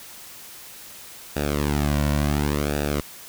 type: tone with flanger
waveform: sawtooth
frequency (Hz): 73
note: D2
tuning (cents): -10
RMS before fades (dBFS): -23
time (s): 1.36-3.01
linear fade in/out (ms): 5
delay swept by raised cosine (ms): 0.94 to 2.44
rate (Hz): 0.7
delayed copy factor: -0.8
effects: white hiss -42 dBFS RMS until 3.28 s